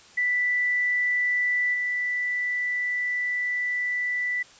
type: tone with level steps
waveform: sine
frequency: 1975.5 Hz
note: B6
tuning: in tune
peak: -21 / -24 dBFS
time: 0.17-4.43 s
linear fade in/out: 10 ms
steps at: 1.73 s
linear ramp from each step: 20 ms
effects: white hiss -51 dBFS RMS until 4.59 s + resampled to 16000 Hz